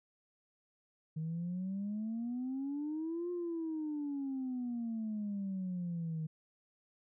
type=exponential two-way sweep; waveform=sine; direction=up then down; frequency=155.56 to 355.7 to 155.56 Hz; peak=-34 dBFS; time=1.16-6.27 s; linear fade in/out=10 ms; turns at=3.31 s; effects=tanh soft clip ceiling -32 dBFS